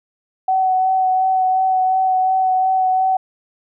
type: tone with vibrato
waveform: sine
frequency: 752 Hz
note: F#5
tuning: 28 cents sharp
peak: -13 dBFS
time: 0.48-3.17 s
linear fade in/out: 5 ms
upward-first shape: sine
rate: 2.8 Hz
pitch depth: 15 cents each way
effects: none